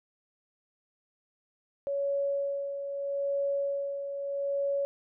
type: tone with tremolo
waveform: sine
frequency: 560 Hz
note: C#5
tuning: 18 cents sharp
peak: -26 dBFS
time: 1.87-4.85 s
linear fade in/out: 0 ms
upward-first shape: sine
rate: 0.79 Hz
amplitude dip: 55%
effects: none